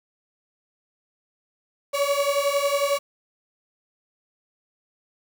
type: beating tone pair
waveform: 35% pulse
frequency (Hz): 560 / 571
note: C#5 / D5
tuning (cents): +18 / -49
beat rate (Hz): 11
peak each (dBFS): -22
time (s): 1.93-2.99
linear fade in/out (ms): 20
effects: 8-bit